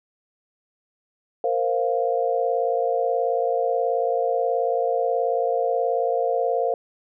sine chord, Bb suspended second, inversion none, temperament equal with one note detuned, 464.8 / 523.3 / 698.5 Hz, Bb4 / C5 / F5, -5 / 0 / 0 cents, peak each -24 dBFS, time 1.44-6.74 s, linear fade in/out 2 ms, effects none

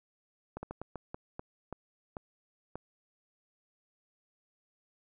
slowing click train, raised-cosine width 1 ms, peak -25 dBFS, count 10, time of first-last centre 0.57-2.756 s, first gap 60 ms, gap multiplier 1.33, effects none

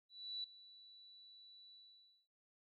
sine tone with ADSR envelope, 3951 Hz, B7, in tune, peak -40 dBFS, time 0.09-2.28 s, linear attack 350 ms, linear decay 3 ms, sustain -18 dB, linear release 540 ms, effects none

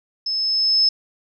sine tone with level ramp, 5220 Hz, E8, 18 cents flat, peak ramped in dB -21 to -12 dBFS, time 0.26-0.89 s, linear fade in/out 5 ms, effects none

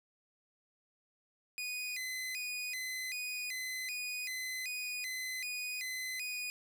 sawtooth tone with vibrato, 2243 Hz, C#7, 20 cents sharp, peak -34 dBFS, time 1.58-6.5 s, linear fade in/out 0 ms, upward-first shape square, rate 1.3 Hz, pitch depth 170 cents each way, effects none

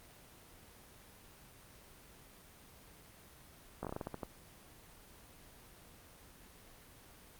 slowing click train, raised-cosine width 1 ms, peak -25 dBFS, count 10, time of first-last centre 3.83-4.232 s, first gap 17 ms, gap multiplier 1.23, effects pink hiss -58 dBFS RMS until 7.39 s + Opus 24 kbps

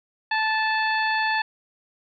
harmonic tone, 875 Hz, A5, 10 cents flat, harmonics 1 / 2 / 3 / 4 / 5, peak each -24 / -24 / -30 / -36 / -34 dBFS, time 0.31-1.42 s, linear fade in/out 5 ms, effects none

